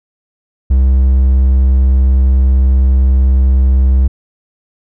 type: tone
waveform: triangle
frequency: 65.41 Hz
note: C2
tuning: in tune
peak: -4 dBFS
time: 0.7-4.08 s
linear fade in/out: 10 ms
effects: none